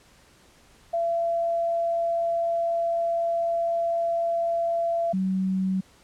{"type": "tone pair in turn", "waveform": "sine", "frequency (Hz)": [676, 188.93], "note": ["E5", "F#3"], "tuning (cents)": [43, 36], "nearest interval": "octave + minor seventh", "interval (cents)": 2207, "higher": "first", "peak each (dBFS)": -22, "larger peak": "neither", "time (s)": [[0.93, 5.13], [5.13, 5.81]], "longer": "first", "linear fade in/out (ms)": 10, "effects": ["pink hiss -56 dBFS RMS until 6.03 s", "low-pass 10000 Hz 12 dB/octave"]}